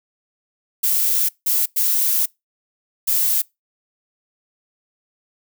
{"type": "noise bursts at uneven times", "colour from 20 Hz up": "violet", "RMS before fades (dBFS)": -18, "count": 4, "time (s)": [[0.83, 1.29], [1.46, 1.66], [1.76, 2.26], [3.07, 3.42]], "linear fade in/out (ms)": 10, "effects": ["noise-tail reverb RT60 0.2 s tail -24 dB re dry"]}